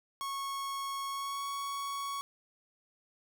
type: tone with pitch glide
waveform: 45% pulse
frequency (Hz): 1100 to 1115.4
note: C#6 to C#6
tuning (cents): -14 to +10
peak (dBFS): -35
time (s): 0.21-2.21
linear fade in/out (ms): 0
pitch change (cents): +24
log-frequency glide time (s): 1.09-1.44
effects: none